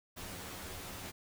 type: noise with comb filter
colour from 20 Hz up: pink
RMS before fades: -45 dBFS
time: 0.16-1.12 s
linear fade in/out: 20 ms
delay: 11 ms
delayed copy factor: +0.8
effects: none